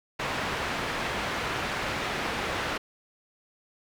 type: low-pass noise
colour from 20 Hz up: white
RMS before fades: -31 dBFS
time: 0.19-2.78 s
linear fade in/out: 10 ms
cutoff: 2100 Hz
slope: 12 dB/octave
effects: none